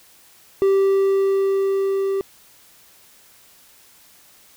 triangle tone with level ramp, 390.3 Hz, G4, 8 cents flat, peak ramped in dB -11 to -17 dBFS, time 0.62-2.21 s, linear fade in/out 0 ms, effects white hiss -51 dBFS RMS until 4.56 s

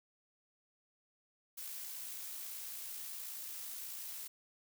blue noise with amplitude modulation, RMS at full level -44 dBFS, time 1.57-4.28 s, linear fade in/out 10 ms, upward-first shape sine, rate 58.4 Hz, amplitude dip 25%, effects none

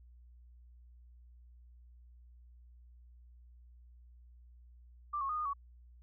sine tone with pitch steps, 1180 / 1093 / 1232 / 1224 / 1121 Hz, D6 / C#6 / D#6 / D#6 / C#6, +8 / -25 / -17 / -29 / +19 cents, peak -33 dBFS, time 5.13-5.535 s, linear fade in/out 10 ms, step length 81 ms, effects added 60 Hz sine -55 dBFS peak until 6.02 s

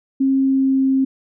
sine tone with pitch glide, 268.6 to 266.6 Hz, C4 to C4, +46 to +33 cents, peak -13 dBFS, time 0.2-1.05 s, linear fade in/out 10 ms, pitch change -13 cents, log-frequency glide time 0.37-0.86 s, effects none

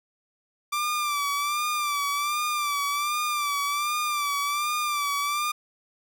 sawtooth tone with vibrato, 1174.7 Hz, D6, in tune, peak -21 dBFS, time 0.72-5.52 s, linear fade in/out 10 ms, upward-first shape sine, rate 1.3 Hz, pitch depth 56 cents each way, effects 10-bit

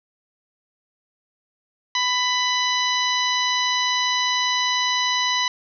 harmonic tone with a mistuned harmonic, 995 Hz, B5, 13 cents sharp, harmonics 1 / 2 / 3 / 4 / 5 / 6, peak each -24 / -25 / -26 / -25 / -32 / -31 dBFS, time 1.95-5.48 s, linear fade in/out 2 ms, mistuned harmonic 5, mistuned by +20 cents, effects none

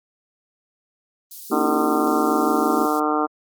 white high-pass noise, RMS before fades -38 dBFS, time 1.31-3 s, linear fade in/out 5 ms, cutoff 4200 Hz, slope 24 dB/octave
sine chord, A# diminished seventh, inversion none, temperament equal, 233.1 / 277.2 / 329.6 / 392 Hz, A#3 / C#4 / E4 / G4, 0 / 0 / 0 / 0 cents, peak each -27 dBFS, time 1.5-2.86 s, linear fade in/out 10 ms
harmonic tone, 151.5 Hz, D#3, 46 cents flat, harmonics 2 / 3 / 4 / 5 / 6 / 7 / 8 / 9, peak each -23 / -26 / -31 / -25 / -30 / -29 / -25 / -29 dBFS, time 1.51-3.27 s, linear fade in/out 20 ms
effects Opus 32 kbps

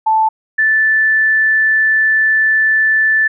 sine tone pair in turn, 878 / 1756 Hz, A5 / A6, -4 / -4 cents, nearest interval octave, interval 1200 cents, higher second, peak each -9 dBFS, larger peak neither, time 0.06-0.29 / 0.58-3.28 s, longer second, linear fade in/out 10 ms, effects none

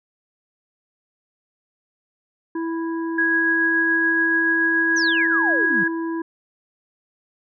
harmonic tone, 329.6 Hz, E4, in tune, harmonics 1 / 3 / 5, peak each -23 / -33 / -37 dBFS, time 2.55-6.22 s, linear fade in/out 5 ms
sine tone, 1655 Hz, G#6, 6 cents flat, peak -17 dBFS, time 3.18-5.88 s, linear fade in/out 5 ms
sine exponential sweep, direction down, 6320 to 170 Hz, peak -25 dBFS, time 4.96-5.84 s, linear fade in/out 10 ms
effects none

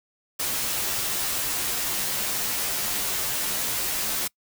white noise with comb filter, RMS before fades -27 dBFS, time 0.39-4.28 s, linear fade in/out 10 ms, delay 12 ms, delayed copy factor -0.7, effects noise-tail reverb RT60 0.1 s tail -25 dB re dry

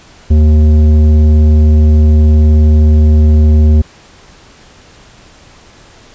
sine tone with tanh clipping, 76.6 Hz, D#2, 27 cents flat, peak -5 dBFS, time 0.3-3.82 s, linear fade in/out 10 ms, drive 11 dB, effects pink hiss -40 dBFS RMS until 6.14 s + resampled to 16000 Hz

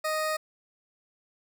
20% pulse tone, 622.3 Hz, D#5, in tune, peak -22 dBFS, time 0.04-0.37 s, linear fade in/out 10 ms, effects none

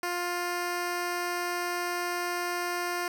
10% pulse tone, 352 Hz, F4, 14 cents sharp, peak -21 dBFS, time 0.03-3.08 s, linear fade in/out 2 ms, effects none

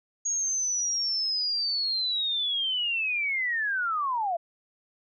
sine linear sweep, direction down, 6645 to 654 Hz, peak -25 dBFS, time 0.25-4.37 s, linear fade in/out 10 ms, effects none

